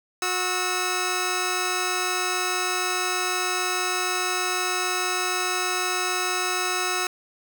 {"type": "tone pair together", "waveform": "10% pulse", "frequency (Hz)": [364.8, 1300], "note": ["F#4", "E6"], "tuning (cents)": [-24, -24], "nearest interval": "octave + minor seventh", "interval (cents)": 2200, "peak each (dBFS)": -18, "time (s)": [0.22, 7.07], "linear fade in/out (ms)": 2, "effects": []}